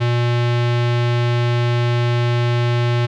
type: tone with low-pass filter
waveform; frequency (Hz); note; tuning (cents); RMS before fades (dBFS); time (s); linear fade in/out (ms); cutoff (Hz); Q
square; 120; B2; -49; -17; 0-3.07; 20; 3500; 1.4
effects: none